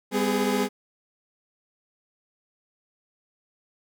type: tone cluster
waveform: 30% pulse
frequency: 200.6 / 253.2 / 416.9 Hz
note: G3 / B3 / G#4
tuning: +40 / +43 / +7 cents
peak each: -24 dBFS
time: 0.11-0.69 s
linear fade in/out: 50 ms
effects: none